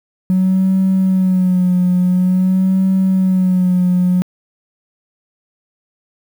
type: tone with vibrato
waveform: triangle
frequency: 185 Hz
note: F#3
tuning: in tune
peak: -7 dBFS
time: 0.3-4.22 s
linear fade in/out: 0 ms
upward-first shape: sine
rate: 0.48 Hz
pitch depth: 45 cents each way
effects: tanh soft clip ceiling -7 dBFS + 7-bit